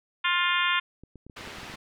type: harmonic tone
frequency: 352.1 Hz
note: F4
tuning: 14 cents sharp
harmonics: 3 / 4 / 5 / 6 / 7 / 8 / 9 / 10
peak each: -28 / -29 / -30 / -31 / -31 / -32 / -33 / -33 dBFS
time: 0.24-0.8 s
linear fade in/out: 10 ms
type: clicks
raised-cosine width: 3 ms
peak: -33 dBFS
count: 10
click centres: 1.036 / 1.157 / 1.266 / 1.298 / 1.41 / 1.475 / 1.585 / 1.632 / 1.698 / 1.741 s
type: low-pass noise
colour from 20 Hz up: white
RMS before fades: -42 dBFS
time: 1.36-1.76 s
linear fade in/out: 10 ms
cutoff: 2900 Hz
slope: 12 dB/octave
effects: none